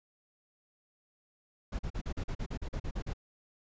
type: noise bursts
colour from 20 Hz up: brown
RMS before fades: -35 dBFS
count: 13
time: 1.72-3.135 s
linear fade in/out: 10 ms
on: 71 ms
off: 41 ms
effects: resampled to 16000 Hz